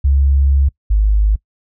sine tone pair in turn, 69 / 51.8 Hz, C#2 / G#1, -7 / -4 cents, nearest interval perfect fourth, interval 497 cents, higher first, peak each -9 dBFS, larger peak neither, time 0.04-0.69 / 0.9-1.36 s, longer first, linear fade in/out 10 ms, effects noise-tail reverb RT60 0.1 s tail -23 dB re dry

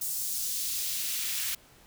white noise with high-pass filter sweep, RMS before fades -32 dBFS, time 0.01-1.55 s, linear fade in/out 5 ms, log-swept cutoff 7400 to 1900 Hz, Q 1, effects pink hiss -57 dBFS RMS until 1.86 s

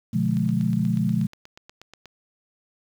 sine chord, B diminished seventh, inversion none, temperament just, 123.47 / 148.16 / 177.8 / 213.4 Hz, B2 / D3 / F3 / Ab3, 0 / +16 / +31 / +47 cents, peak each -26 / -28 / -24 / -24 dBFS, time 0.13-1.27 s, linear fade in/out 10 ms
click train, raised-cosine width 0.2 ms, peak -26 dBFS, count 15, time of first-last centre 0.37-2.057 s, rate 8.3 Hz
effects 8-bit

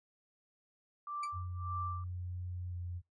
sine tone with tremolo, 1174.7 Hz, D6, in tune, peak -36 dBFS, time 1.07-2.04 s, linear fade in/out 2 ms, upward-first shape sine, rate 1.7 Hz, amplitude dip 95%
sawtooth tone with exponential decay, 2317 Hz, D7, 24 cents flat, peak -36 dBFS, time 1.23-1.31 s, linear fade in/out 5 ms, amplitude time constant 17 ms
sine tone with pitch glide, 89.7 to 88.26 Hz, F2 to F2, +47 to +19 cents, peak -38 dBFS, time 1.32-3.02 s, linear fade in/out 50 ms, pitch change -28 cents, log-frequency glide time 2.68-2.76 s
effects noise-tail reverb RT60 0.2 s tail -24 dB re dry + resampled to 22050 Hz

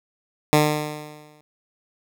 10% pulse tone with exponential decay, 150.8 Hz, D3, 46 cents sharp, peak -4 dBFS, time 0.53-1.41 s, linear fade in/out 0 ms, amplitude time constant 190 ms, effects none

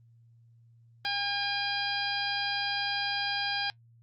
harmonic tone, 808 Hz, G#5, 48 cents flat, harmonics 1 / 2 / 3 / 4 / 5 / 6, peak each -35 / -34 / -38 / -36 / -38 / -35 dBFS, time 1.05-3.7 s, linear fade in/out 0 ms, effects added 116 Hz sine -56 dBFS peak until 4.02 s + Opus 32 kbps

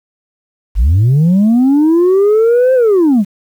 sine linear two-way sweep, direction up then down, 43.65 to 526 to 183.7 Hz, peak -4 dBFS, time 0.75-3.25 s, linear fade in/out 50 ms, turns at 2.74 s, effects tanh soft clip ceiling -5 dBFS + 7-bit

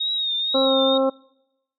sine tone with vibrato, 3729 Hz, A#7, in tune, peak -21 dBFS, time 0-0.98 s, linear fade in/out 10 ms, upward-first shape triangle, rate 2.1 Hz, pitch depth 69 cents each way
harmonic tone, 266.7 Hz, C4, 33 cents sharp, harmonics 1 / 2 / 3 / 4 / 5, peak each -23 / -18 / -30 / -30 / -31 dBFS, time 0.54-1.1 s, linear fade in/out 10 ms
effects noise-tail reverb RT60 0.9 s tail -25 dB re dry

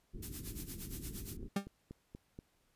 pink low-pass noise, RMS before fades -46 dBFS, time 0.13-1.49 s, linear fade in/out 20 ms, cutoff 390 Hz, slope 48 dB/octave
blue noise with tremolo, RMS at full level -44 dBFS, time 0.22-1.37 s, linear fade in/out 10 ms, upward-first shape sine, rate 8.6 Hz, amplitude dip 80%
click train, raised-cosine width 3 ms, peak -34 dBFS, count 5, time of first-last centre 1.43-2.389 s, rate 4.17 Hz
40% pulse tone with exponential decay, 198.7 Hz, G3, 24 cents sharp, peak -27 dBFS, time 1.56-1.68 s, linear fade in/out 5 ms, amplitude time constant 24 ms
effects pink hiss -75 dBFS RMS until 2.75 s + resampled to 32000 Hz

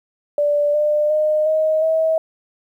sine tone with pitch steps, 585 / 598.7 / 612.7 / 627 / 641.6 Hz, D5 / D5 / D#5 / D#5 / E5, -7 / +33 / -27 / +13 / -47 cents, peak -14 dBFS, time 0.38-2.18 s, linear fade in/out 2 ms, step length 360 ms, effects 9-bit

